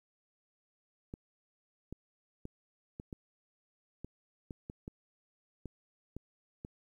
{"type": "clicks", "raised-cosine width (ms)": 3, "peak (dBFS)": -29, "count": 12, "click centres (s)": [1.139, 1.926, 2.454, 2.999, 3.128, 4.046, 4.508, 4.699, 4.879, 5.657, 6.166, 6.649], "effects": ["11-bit"]}